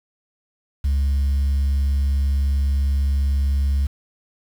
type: tone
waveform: sine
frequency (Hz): 69.3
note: C#2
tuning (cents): 0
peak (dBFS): -14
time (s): 0.84-3.87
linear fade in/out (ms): 10
effects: tanh soft clip ceiling -15 dBFS + 7-bit